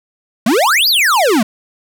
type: exponential two-way sweep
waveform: square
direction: up then down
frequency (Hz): 200 to 5050 to 200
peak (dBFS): -10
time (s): 0.46-1.43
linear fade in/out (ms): 5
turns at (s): 0.88
effects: none